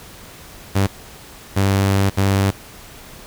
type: tone bursts at uneven times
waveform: sawtooth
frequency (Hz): 98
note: G2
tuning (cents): 0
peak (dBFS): -10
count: 3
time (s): 0.75-0.87 / 1.56-2.1 / 2.17-2.51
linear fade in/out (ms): 10
effects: pink hiss -40 dBFS RMS until 3.26 s